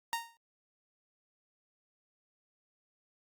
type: tone with exponential decay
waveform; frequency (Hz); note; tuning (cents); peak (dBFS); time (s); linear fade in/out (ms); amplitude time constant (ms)
sawtooth; 927; A#5; -10; -25; 0.13-0.37; 0; 51
effects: Opus 48 kbps